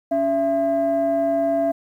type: tone pair together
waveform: sine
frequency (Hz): 281.3 / 669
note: C#4 / E5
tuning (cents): +26 / +25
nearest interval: octave + minor third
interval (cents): 1499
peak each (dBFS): -22 / -17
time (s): 0.11-1.72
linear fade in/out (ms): 10
effects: tanh soft clip ceiling -13 dBFS + 9-bit